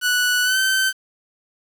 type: tone with pitch glide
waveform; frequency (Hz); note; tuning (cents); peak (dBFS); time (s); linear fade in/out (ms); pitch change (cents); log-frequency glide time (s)
sawtooth; 1478 to 1540.8; F#6 to G6; -2 to -30; -13; 0.01-0.93; 50; +72; 0.43-0.58
effects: 7-bit